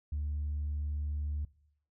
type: tone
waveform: sine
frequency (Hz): 73.9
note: D2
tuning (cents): +11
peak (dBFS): -30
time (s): 0.12-1.45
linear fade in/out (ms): 5
effects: noise-tail reverb RT60 0.7 s tail -22 dB re dry + tanh soft clip ceiling -29 dBFS